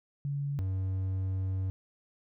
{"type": "tone pair in turn", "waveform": ["sine", "triangle"], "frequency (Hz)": [141.8, 94.64], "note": ["C#3", "F#2"], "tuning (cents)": [40, 40], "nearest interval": "perfect fifth", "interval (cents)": 700, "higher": "first", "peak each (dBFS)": [-30, -27], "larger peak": "second", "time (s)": [[0.25, 0.59], [0.59, 1.7]], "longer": "second", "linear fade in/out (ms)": 0, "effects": []}